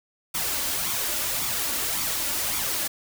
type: noise with flanger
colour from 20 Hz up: white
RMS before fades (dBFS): -27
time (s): 0.34-2.88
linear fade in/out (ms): 10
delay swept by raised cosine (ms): 0.86 to 3.56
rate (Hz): 1.8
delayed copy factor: +0.55
effects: none